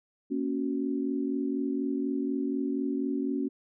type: chord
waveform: sine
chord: F# major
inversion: first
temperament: equal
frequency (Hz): 233.1 / 277.2 / 370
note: A#3 / C#4 / F#4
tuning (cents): 0 / 0 / 0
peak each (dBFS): -33 / -29 / -35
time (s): 0.3-3.49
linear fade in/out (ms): 20
effects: none